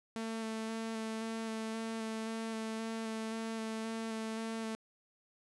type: tone with vibrato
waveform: sawtooth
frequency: 223.2 Hz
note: A3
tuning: 25 cents sharp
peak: -33 dBFS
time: 0.16-4.75 s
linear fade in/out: 0 ms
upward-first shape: square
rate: 1.9 Hz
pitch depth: 12 cents each way
effects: resampled to 24000 Hz + 11-bit